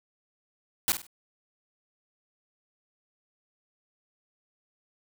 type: noise with echo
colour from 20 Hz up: white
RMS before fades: -24 dBFS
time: 0.88-0.92 s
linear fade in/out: 0 ms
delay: 49 ms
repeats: 3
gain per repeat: -10 dB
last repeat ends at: 1.067 s
effects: none